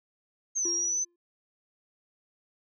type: linear two-way sweep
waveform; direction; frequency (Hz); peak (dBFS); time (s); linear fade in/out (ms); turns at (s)
sine; down then up; 6490 to 5588 to 6150; -26; 0.55-1.05; 20; 0.7
type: tone with exponential decay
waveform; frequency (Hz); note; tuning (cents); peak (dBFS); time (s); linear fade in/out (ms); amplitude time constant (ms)
triangle; 346.8; F4; -12; -30; 0.65-1.16; 5; 110
effects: none